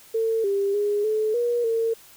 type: tone with pitch steps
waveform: sine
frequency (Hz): 450 / 397.8 / 412.3 / 432.4 / 478.4 / 454.6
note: A4 / G4 / G#4 / A4 / A#4 / A#4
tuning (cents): +39 / +25 / -13 / -30 / +45 / -43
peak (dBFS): -20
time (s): 0.14-1.94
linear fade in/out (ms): 10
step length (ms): 300
effects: white hiss -50 dBFS RMS until 2.16 s